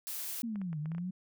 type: noise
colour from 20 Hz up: blue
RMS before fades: -39 dBFS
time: 0.07-0.42 s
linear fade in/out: 0 ms
type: linear two-way sweep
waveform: sine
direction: down then up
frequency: 240 to 146.83 to 188 Hz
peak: -34 dBFS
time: 0.43-1.11 s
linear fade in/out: 10 ms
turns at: 0.79 s
type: clicks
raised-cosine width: 0.5 ms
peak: -36 dBFS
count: 7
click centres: 0.558 / 0.616 / 0.73 / 0.858 / 0.918 / 0.949 / 0.982 s
effects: none